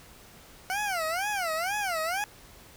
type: tone with vibrato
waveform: 20% pulse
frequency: 729 Hz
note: F#5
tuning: 26 cents flat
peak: -23 dBFS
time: 0.7-2.24 s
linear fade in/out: 0 ms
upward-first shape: sine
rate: 2.1 Hz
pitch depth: 250 cents each way
effects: pink hiss -52 dBFS RMS until 2.76 s